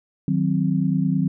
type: chord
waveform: sine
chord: C diminished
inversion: first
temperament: equal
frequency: 155.56 / 185 / 261.6 Hz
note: Eb3 / Gb3 / C4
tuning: 0 / 0 / 0 cents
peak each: -22 / -21 / -24 dBFS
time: 0.28-1.28 s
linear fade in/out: 2 ms
effects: none